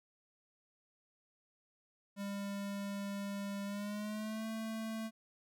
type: tone with pitch glide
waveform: square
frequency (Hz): 200.1 to 222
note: G3 to A3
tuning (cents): +36 to +16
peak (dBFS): -39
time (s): 2.16-5.11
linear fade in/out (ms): 50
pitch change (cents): +180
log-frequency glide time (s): 3.65-4.47
effects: none